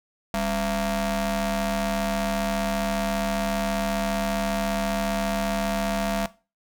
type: ring-modulated tone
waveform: sawtooth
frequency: 236.7 Hz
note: A#3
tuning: 27 cents sharp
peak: -17 dBFS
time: 0.34-6.26 s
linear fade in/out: 0 ms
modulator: 436 Hz
effects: noise-tail reverb RT60 0.3 s tail -17 dB re dry

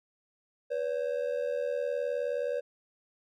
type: ring-modulated tone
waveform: triangle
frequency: 530 Hz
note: C5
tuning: 22 cents sharp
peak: -24 dBFS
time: 0.7-2.61 s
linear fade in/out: 20 ms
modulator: 39.7 Hz
effects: none

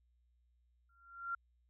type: tone with exponential growth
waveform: sine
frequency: 1380 Hz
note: F6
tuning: 21 cents flat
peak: -34 dBFS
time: 0.89-1.35 s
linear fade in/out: 5 ms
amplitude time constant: 100 ms
effects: added 60 Hz sine -70 dBFS peak until 1.69 s

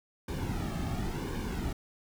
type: noise with flanger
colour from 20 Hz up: brown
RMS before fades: -34 dBFS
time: 0.28-1.73 s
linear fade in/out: 5 ms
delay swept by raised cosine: 1.5 to 2.07 ms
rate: 0.94 Hz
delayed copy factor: -0.7
effects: none

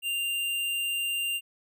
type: tone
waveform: square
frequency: 2788 Hz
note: F7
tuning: 4 cents flat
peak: -28 dBFS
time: 0.02-1.41 s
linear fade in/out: 50 ms
effects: none

